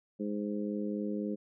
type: harmonic tone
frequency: 103.83 Hz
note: G#2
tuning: in tune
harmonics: 2 / 3 / 4 / 5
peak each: -34 / -38 / -40 / -42 dBFS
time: 0.19-1.36 s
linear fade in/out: 20 ms
effects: none